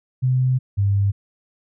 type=tone pair in turn; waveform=sine; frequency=128.4 / 99.87 Hz; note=C3 / G2; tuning=-32 / +33 cents; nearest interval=major third; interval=435 cents; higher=first; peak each=-15 dBFS; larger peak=neither; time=0.22-0.59 / 0.77-1.12 s; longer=first; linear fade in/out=20 ms; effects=none